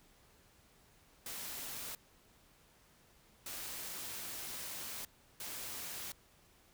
white noise bursts at uneven times, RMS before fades -44 dBFS, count 3, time 1.26-1.95 / 3.46-5.05 / 5.4-6.12 s, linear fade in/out 2 ms, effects pink hiss -66 dBFS RMS until 6.73 s

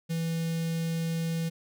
square tone with notch filter, 164.81 Hz, E3, in tune, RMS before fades -30 dBFS, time 0.09-1.5 s, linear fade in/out 20 ms, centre 1000 Hz, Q 0.57, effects none

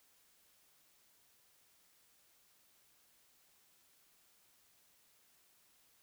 silence, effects white hiss -70 dBFS RMS until 6.02 s

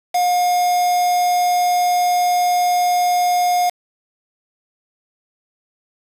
triangle tone with quantisation, 715 Hz, F5, 41 cents sharp, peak -12 dBFS, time 0.14-3.7 s, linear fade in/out 10 ms, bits 4, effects resampled to 32000 Hz

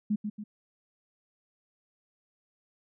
sine tone with echo, 210 Hz, G#3, 19 cents sharp, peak -24 dBFS, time 0.1-0.16 s, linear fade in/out 10 ms, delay 140 ms, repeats 2, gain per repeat -6 dB, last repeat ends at 0.44 s, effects none

